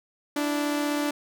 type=tone pair together; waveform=sawtooth; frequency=292.6 / 328.4 Hz; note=D4 / E4; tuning=-6 / -6 cents; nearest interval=major second; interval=200 cents; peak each=-21 / -30 dBFS; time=0.36-1.11 s; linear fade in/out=5 ms; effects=none